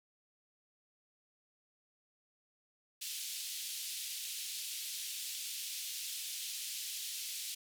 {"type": "band-pass noise", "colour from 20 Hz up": "pink", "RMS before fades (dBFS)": -42, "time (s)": [3.01, 7.55], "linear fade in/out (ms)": 10, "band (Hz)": [3000, 15000], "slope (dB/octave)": 24, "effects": []}